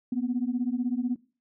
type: beating tone pair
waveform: sine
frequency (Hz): 238.8 / 254.8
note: A#3 / C4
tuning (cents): +42 / -46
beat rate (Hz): 16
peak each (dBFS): -28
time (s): 0.12-1.16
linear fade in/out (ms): 5
effects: noise-tail reverb RT60 0.4 s tail -19 dB re dry + tanh soft clip ceiling -18 dBFS